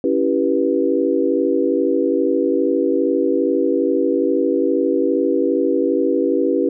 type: chord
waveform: sine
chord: C# half-diminished seventh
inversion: none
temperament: equal with one note detuned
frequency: 277.2 / 329.6 / 392 / 489.1 Hz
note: C#4 / E4 / G4 / B4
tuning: 0 / 0 / 0 / -17 cents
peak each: -20 dBFS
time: 0.04-6.69 s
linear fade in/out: 2 ms
effects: none